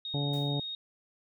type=tone; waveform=sine; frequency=3729 Hz; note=A#7; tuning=in tune; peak=-35 dBFS; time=0.05-0.75 s; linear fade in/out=2 ms
type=harmonic tone; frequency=143 Hz; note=D3; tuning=46 cents flat; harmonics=1 / 2 / 3 / 4 / 5 / 6; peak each=-30 / -36 / -40 / -42 / -44 / -46 dBFS; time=0.14-0.6 s; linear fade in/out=2 ms
type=noise with exponential decay; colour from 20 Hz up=white; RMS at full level=-49 dBFS; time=0.33-0.66 s; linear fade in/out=5 ms; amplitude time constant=71 ms
effects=none